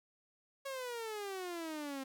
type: exponential sweep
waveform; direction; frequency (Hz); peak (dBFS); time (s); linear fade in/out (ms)
sawtooth; down; 554.4 to 263.7; -36; 0.65-2.04; 10
effects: none